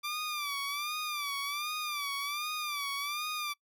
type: tone with vibrato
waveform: 15% pulse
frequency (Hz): 1174.7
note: D6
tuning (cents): 0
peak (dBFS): -27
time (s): 0.03-3.54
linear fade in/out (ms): 20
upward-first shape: sine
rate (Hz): 1.3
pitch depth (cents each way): 87
effects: noise-tail reverb RT60 0.1 s tail -24 dB re dry